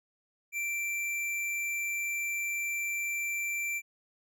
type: tone with hard clipping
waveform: sine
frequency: 2349 Hz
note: D7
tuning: in tune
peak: -32 dBFS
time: 0.52-3.82 s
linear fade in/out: 50 ms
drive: 14 dB
effects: none